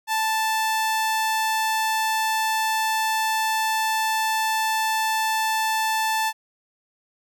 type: tone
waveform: sawtooth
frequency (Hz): 880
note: A5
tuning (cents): 0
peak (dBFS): -17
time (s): 0.07-6.33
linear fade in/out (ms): 50
effects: none